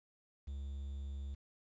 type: tone with quantisation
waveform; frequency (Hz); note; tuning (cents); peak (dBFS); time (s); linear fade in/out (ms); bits
triangle; 69.3; C#2; 0; -38; 0.47-1.35; 10; 11
effects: resampled to 16000 Hz